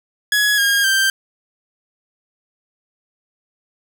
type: tone with pitch steps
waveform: sawtooth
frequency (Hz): 1681 / 1624.7 / 1570.2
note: G#6 / G#6 / G6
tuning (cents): +20 / -38 / +2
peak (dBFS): -10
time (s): 0.32-1.1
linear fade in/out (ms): 2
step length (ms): 260
effects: none